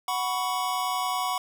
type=chord; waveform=square; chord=F# suspended fourth; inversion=none; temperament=equal with one note detuned; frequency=740 / 987.8 / 1118.4 Hz; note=F#5 / B5 / C#6; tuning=0 / 0 / +15 cents; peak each=-31 dBFS; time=0.08-1.38 s; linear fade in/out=2 ms; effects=none